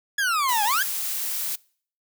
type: exponential two-way sweep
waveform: 40% pulse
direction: down then up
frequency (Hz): 1705 to 804 to 1705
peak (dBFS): -20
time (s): 0.18-0.83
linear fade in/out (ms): 5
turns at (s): 0.64
type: noise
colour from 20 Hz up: blue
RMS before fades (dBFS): -28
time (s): 0.48-1.56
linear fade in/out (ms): 10
effects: noise-tail reverb RT60 0.5 s tail -24 dB re dry